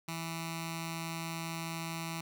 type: tone with notch filter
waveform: 10% pulse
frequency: 164.81 Hz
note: E3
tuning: in tune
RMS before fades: -39 dBFS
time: 0.08-2.21 s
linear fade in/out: 5 ms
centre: 490 Hz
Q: 0.51
effects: none